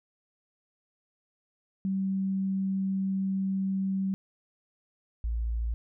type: tone pair in turn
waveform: sine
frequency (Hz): 192.4 / 57.02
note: G3 / A#1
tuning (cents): -32 / -38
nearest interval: octave + major sixth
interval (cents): 2106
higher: first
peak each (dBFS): -26 / -27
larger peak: first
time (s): 1.85-4.14 / 5.24-5.74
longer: first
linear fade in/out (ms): 0
effects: none